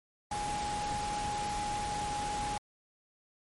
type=tone in noise; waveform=sine; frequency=830.6 Hz; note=G#5; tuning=in tune; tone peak=-33 dBFS; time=0.31-2.58 s; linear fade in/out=5 ms; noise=pink; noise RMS=-39 dBFS; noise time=0.31-2.58 s; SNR=+3 dB; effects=MP3 48 kbps